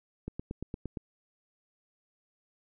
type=click train; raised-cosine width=3 ms; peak=-23 dBFS; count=7; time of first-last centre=0.28-0.972 s; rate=8.67 Hz; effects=none